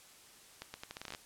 accelerating click train, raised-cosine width 0.2 ms, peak -25 dBFS, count 12, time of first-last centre 0.62-1.149 s, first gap 120 ms, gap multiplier 0.79, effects white hiss -58 dBFS RMS until 1.25 s + low-pass 11000 Hz 12 dB/octave

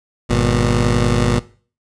15% pulse tone pair together, 50.45 / 120 Hz, G#1 / B2, -49 / -49 cents, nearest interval octave + minor third, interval 1500 cents, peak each -10 dBFS, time 0.29-1.4 s, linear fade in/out 20 ms, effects noise-tail reverb RT60 0.4 s tail -18 dB re dry + resampled to 22050 Hz

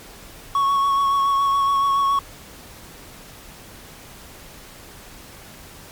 triangle tone with vibrato, 1108.7 Hz, C#6, in tune, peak -14 dBFS, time 0.55-2.19 s, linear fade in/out 2 ms, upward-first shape sine, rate 7.1 Hz, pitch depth 18 cents each way, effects pink hiss -42 dBFS RMS until 5.91 s + MP3 96 kbps

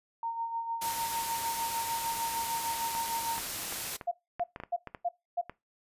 sine tone with tremolo, 920 Hz, A#5, 23 cents flat, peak -30 dBFS, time 0.23-3.39 s, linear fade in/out 2 ms, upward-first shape sine, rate 6.6 Hz, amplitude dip 55%
white noise, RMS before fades -36 dBFS, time 0.81-3.97 s, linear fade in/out 10 ms
clicks, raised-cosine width 0.5 ms, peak -24 dBFS, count 11, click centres 2.951 / 3.38 / 3.725 / 4.012 / 4.396 / 4.561 / 4.601 / 4.636 / 4.873 / 4.948 / 5.496 s
sine tone bursts, 698.5 Hz, F5, in tune, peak -27 dBFS, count 5, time 4.07-5.415 s, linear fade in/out 10 ms, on 45 ms, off 280 ms
effects noise-tail reverb RT60 0.2 s tail -19 dB re dry + resampled to 32000 Hz

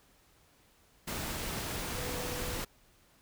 sine tone in noise, 493.3 Hz, B4, 2 cents flat, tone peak -42 dBFS, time 1.95-2.58 s, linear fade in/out 10 ms, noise pink, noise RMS -37 dBFS, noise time 1.07-2.65 s, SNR -8 dB, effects pink hiss -65 dBFS RMS until 3.21 s

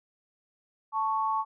sine tone pair together, 880 / 1108.7 Hz, A5 / C#6, 0 / 0 cents, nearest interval major third, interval 400 cents, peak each -28 dBFS, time 0.92-1.45 s, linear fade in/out 50 ms, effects none

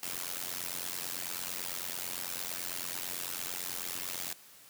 white noise with amplitude modulation, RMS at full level -34 dBFS, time 0.03-4.33 s, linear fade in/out 0 ms, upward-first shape sine, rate 89 Hz, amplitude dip 100%, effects white hiss -56 dBFS RMS until 4.69 s + high-pass 80 Hz 12 dB/octave

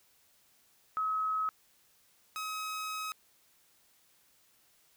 sine / sawtooth tone pair in turn, 1280 / 1272.6 Hz, D#6 / D#6, +49 / +39 cents, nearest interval unison, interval 10 cents, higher first, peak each -29 / -32 dBFS, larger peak first, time 0.97-1.49 / 2.36-3.12 s, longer second, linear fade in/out 0 ms, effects white hiss -67 dBFS RMS until 4.96 s

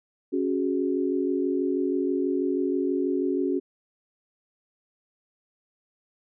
sine chord, C# suspended fourth, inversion none, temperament just, 277.2 / 369.6 / 415.8 Hz, C#4 / F#4 / G#4, 0 / -2 / +2 cents, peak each -26 / -26 / -31 dBFS, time 0.32-3.6 s, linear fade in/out 20 ms, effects none

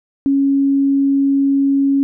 sine tone, 276.2 Hz, C#4, 6 cents flat, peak -11 dBFS, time 0.26-2.03 s, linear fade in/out 0 ms, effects none

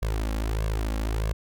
sawtooth tone with flanger, 53.8 Hz, A1, 38 cents flat, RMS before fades -27 dBFS, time 0.02-1.33 s, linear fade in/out 5 ms, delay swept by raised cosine 1.8 to 3.7 ms, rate 1.6 Hz, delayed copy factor +0.95, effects none

